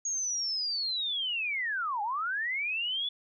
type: linear two-way sweep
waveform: sine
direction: down then up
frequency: 6645 to 796 to 3472 Hz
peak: -29 dBFS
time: 0.05-3.09 s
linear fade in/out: 5 ms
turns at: 2.02 s
effects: none